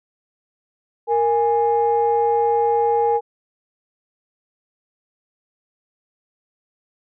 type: tone pair together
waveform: sine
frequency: 465 / 828 Hz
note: A#4 / G#5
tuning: -4 / -5 cents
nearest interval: minor seventh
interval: 999 cents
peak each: -17 dBFS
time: 1.07-3.21 s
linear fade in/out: 50 ms
effects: tanh soft clip ceiling -8 dBFS